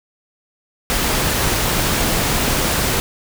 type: noise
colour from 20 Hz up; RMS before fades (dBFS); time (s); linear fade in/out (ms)
pink; -18; 0.9-3; 0
effects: none